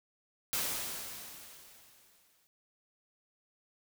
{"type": "noise with exponential decay", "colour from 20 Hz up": "white", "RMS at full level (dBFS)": -32, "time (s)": [0.53, 2.47], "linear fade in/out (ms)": 0, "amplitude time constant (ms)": 420, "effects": []}